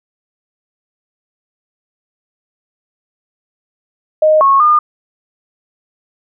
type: tone with pitch steps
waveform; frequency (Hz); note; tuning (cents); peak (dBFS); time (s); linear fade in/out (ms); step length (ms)
sine; 620 / 1096 / 1213; D#5 / C#6 / D#6; -6 / -20 / -44; -6; 4.22-4.79; 5; 190
effects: none